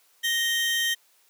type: tone pair together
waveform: 40% pulse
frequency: 1864.7 / 3136 Hz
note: A#6 / G7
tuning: 0 / 0 cents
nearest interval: major sixth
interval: 900 cents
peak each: -25 dBFS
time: 0.23-0.95 s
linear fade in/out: 20 ms
effects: white hiss -62 dBFS RMS until 1.29 s + high-pass 400 Hz 12 dB/octave